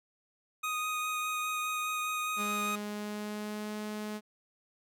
25% pulse tone with vibrato, 1244.5 Hz, D#6, in tune, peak -28 dBFS, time 0.63-2.76 s, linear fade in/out 10 ms, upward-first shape sine, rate 4.9 Hz, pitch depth 9 cents each way
sawtooth tone with pitch glide, 207.3 to 211.9 Hz, G#3 to G#3, -3 to +35 cents, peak -32 dBFS, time 2.36-4.21 s, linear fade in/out 50 ms, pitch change +38 cents, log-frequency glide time 2.67-3.77 s
effects none

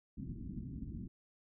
white low-pass noise, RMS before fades -44 dBFS, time 0.17-1.08 s, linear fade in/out 10 ms, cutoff 280 Hz, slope 48 dB/octave, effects none

